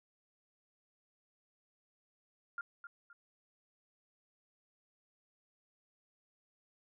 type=tone with echo; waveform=sine; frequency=1400 Hz; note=F6; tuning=4 cents sharp; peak=-37 dBFS; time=2.58-2.61 s; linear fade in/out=2 ms; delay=260 ms; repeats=2; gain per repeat=-9 dB; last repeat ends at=3.13 s; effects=none